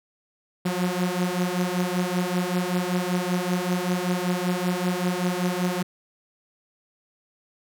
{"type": "beating tone pair", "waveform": "sawtooth", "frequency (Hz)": [177.3, 182.5], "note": ["F3", "F#3"], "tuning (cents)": [26, -24], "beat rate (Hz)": 5.2, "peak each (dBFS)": -22, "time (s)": [0.65, 5.83], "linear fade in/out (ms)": 10, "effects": []}